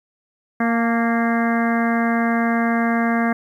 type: harmonic tone with a mistuned harmonic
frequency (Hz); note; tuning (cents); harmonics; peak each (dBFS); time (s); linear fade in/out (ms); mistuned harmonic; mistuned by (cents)
232; A#3; -8; 1 / 2 / 3 / 4 / 5 / 6 / 7 / 8 / 9; -18 / -29 / -24 / -33 / -28 / -33 / -27 / -32 / -31; 0.6-3.33; 5; 4; -46
effects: 9-bit